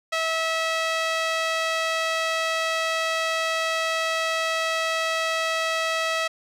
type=tone with band-pass filter; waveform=sawtooth; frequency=649 Hz; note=E5; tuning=27 cents flat; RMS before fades=-25 dBFS; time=0.12-6.28 s; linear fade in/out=10 ms; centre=2500 Hz; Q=0.71; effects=none